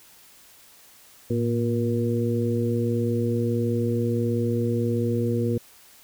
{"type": "harmonic tone with a mistuned harmonic", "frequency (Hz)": 118.5, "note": "A#2", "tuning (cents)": 29, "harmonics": [1, 2, 3, 4], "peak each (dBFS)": [-25, -26, -29, -28], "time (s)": [1.3, 5.58], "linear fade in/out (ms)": 5, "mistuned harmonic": 1, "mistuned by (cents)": -93, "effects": ["white hiss -52 dBFS RMS until 6.03 s"]}